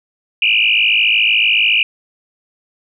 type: tone with frequency modulation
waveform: sine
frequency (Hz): 2654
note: E7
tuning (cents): +11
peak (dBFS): -10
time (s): 0.42-1.83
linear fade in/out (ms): 2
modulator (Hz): 53.8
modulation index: 5.2
effects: none